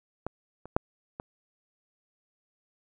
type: clicks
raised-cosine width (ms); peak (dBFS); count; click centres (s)
1; -18 / -29 / -8 / -22; 4; 0.266 / 0.656 / 0.765 / 1.199
effects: none